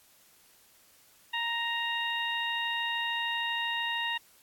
harmonic tone, 933 Hz, A#5, 1 cent sharp, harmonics 1 / 2 / 3 / 4, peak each -35 / -33 / -34 / -38 dBFS, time 1.33-4.18 s, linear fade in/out 10 ms, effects white hiss -61 dBFS RMS until 4.42 s + AAC 64 kbps

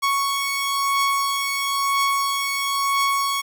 sawtooth beating tone pair, 1108.7 / 1109.7 Hz, C#6 / C#6, 0 / +2 cents, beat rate 1 Hz, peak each -23 / -17 dBFS, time 0.02-3.42 s, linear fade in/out 20 ms, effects none

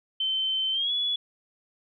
sine tone with pitch glide, 3085 to 3403 Hz, G7 to G#7, -28 to +41 cents, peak -24 dBFS, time 0.2-1.16 s, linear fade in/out 5 ms, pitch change +169 cents, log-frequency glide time 0.72-0.92 s, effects none

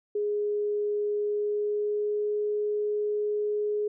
sine tone with pitch glide, 415.3 to 418.4 Hz, G#4 to G#4, 0 to +13 cents, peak -25 dBFS, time 0.15-3.88 s, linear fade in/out 5 ms, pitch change +13 cents, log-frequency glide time 1.17-2.38 s, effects none

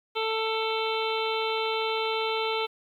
harmonic tone, 443.7 Hz, A4, 14 cents sharp, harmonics 1 / 2 / 3 / 5 / 6 / 7 / 8 / 9, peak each -29 / -32 / -34 / -36 / -37 / -37 / -38 / -39 dBFS, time 0.15-2.67 s, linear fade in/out 20 ms, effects 10-bit

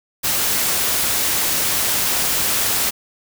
white noise, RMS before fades -19 dBFS, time 0.23-2.91 s, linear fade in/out 20 ms, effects none

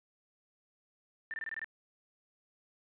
sine tone bursts, 1787 Hz, A6, 26 cents sharp, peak -36 dBFS, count 7, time 1.31-1.644 s, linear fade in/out 0 ms, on 28 ms, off 23 ms, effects resampled to 8000 Hz + 11-bit

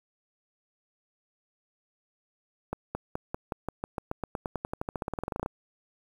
accelerating click train, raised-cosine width 1 ms, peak -17 dBFS, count 29, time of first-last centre 2.73-5.461 s, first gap 220 ms, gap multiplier 0.93, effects 8-bit

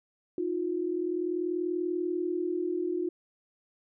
sine tone pair together, 316.3 / 356.7 Hz, D#4 / F4, +29 / +37 cents, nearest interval major second, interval 208 cents, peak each -33 / -29 dBFS, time 0.38-3.09 s, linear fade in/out 2 ms, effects none

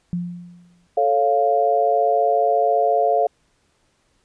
sine tone with exponential decay, 175.2 Hz, F3, 6 cents sharp, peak -19 dBFS, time 0.13-0.87 s, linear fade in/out 0 ms, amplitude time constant 160 ms
sine chord, A augmented, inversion none, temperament equal, 440 / 554.4 / 698.5 Hz, A4 / C#5 / E#5, 0 / 0 / 0 cents, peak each -21 / -21 / -17 dBFS, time 0.97-3.27 s, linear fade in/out 5 ms
effects pink hiss -64 dBFS RMS until 4.24 s + resampled to 22050 Hz

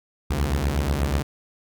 sawtooth beating tone pair, 66.2 / 74.4 Hz, C2 / D2, +21 / +23 cents, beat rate 8.2 Hz, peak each -20 dBFS, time 0.3-1.23 s, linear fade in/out 10 ms, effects none

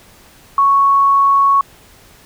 sine tone, 1108.7 Hz, C#6, in tune, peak -8 dBFS, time 0.58-1.61 s, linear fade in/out 2 ms, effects pink hiss -45 dBFS RMS until 2.25 s

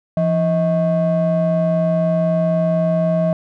triangle ring-modulated tone, 232.5 Hz, A#3, 4 cents flat, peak -9 dBFS, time 0.17-3.33 s, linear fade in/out 2 ms, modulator 403 Hz, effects none

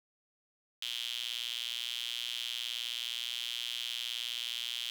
sawtooth tone with high-pass filter, 119.3 Hz, A#2, 41 cents sharp, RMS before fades -38 dBFS, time 0.82-4.9 s, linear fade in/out 0 ms, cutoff 3200 Hz, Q 7, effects 9-bit

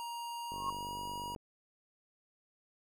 square tone with pitch glide, 942 to 958.5 Hz, A#5 to A#5, +18 to +48 cents, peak -40 dBFS, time 0-1.35 s, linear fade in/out 0 ms, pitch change +30 cents, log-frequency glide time 0.41-0.95 s
sine tone with exponential growth, 1083 Hz, C#6, 41 cents flat, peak -30 dBFS, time 0.47-0.7 s, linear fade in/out 5 ms, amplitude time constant 49 ms
click train, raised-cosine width 2 ms, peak -35 dBFS, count 42, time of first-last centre 0.52-1.362 s, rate 48.7 Hz
effects none

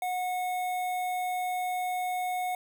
square tone with notch filter, 730 Hz, F#5, 24 cents flat, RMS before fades -31 dBFS, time 0.02-2.55 s, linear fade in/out 2 ms, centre 5000 Hz, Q 0.85, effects none

